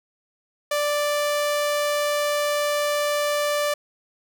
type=tone; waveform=sawtooth; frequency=587.3 Hz; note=D5; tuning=in tune; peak=-17 dBFS; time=0.71-3.74 s; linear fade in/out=5 ms; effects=none